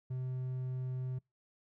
triangle tone, 128.3 Hz, C3, 34 cents flat, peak -33 dBFS, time 0.1-1.19 s, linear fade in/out 10 ms, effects noise-tail reverb RT60 0.2 s tail -26 dB re dry

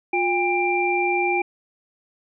sine tone cluster, 354.9 / 806 / 2366 Hz, F4 / G5 / D7, +28 / +48 / +12 cents, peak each -23 dBFS, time 0.13-1.42 s, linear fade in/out 5 ms, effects none

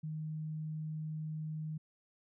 sine tone, 155.56 Hz, D#3, in tune, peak -37 dBFS, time 0.03-1.78 s, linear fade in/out 10 ms, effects none

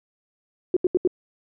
sine tone bursts, 362.6 Hz, F#4, 35 cents flat, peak -15 dBFS, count 4, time 0.74-1.075 s, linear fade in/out 2 ms, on 26 ms, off 77 ms, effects none

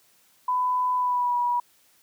sine tone with pitch glide, 1000 to 969.8 Hz, B5 to B5, +21 to -32 cents, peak -21 dBFS, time 0.48-1.6 s, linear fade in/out 5 ms, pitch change -53 cents, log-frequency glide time 0.96-1.37 s, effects white hiss -61 dBFS RMS until 2.02 s + high-pass 80 Hz 12 dB/octave

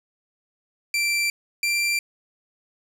sawtooth tone pair in turn, 2349 / 2361 Hz, D7 / D7, 0 / +9 cents, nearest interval unison, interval 9 cents, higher second, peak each -17 dBFS, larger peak neither, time 0.94-1.3 / 1.63-1.99 s, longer neither, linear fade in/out 2 ms, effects low-pass 12000 Hz 12 dB/octave + 9-bit

